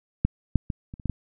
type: clicks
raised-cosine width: 5 ms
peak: -7 / -6 / -15 / -25 / -30 / -15 / -15 dBFS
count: 7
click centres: 0.25 / 0.557 / 0.702 / 0.939 / 0.998 / 1.057 / 1.097 s
effects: none